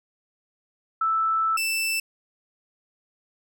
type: tone pair in turn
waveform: sine / sawtooth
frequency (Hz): 1318.5 / 2655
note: E6 / E7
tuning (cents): 0 / +12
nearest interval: octave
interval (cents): 1212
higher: second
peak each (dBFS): -20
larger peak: neither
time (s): 1.01-1.57 / 1.57-2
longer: first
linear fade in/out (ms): 5
effects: none